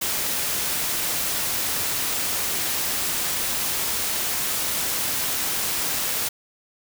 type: noise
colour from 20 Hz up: white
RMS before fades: -25 dBFS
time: 0.01-6.29 s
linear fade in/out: 10 ms
effects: none